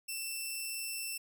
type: tone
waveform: 10% pulse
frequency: 2679 Hz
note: E7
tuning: 27 cents sharp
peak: -28 dBFS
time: 0.08-1.18 s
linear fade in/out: 10 ms
effects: none